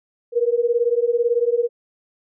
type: beating tone pair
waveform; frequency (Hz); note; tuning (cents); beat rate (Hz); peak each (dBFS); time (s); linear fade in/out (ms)
sine; 466.2 / 484.2; A#4 / B4; 0 / -34; 18; -19; 0.32-1.69; 50
effects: none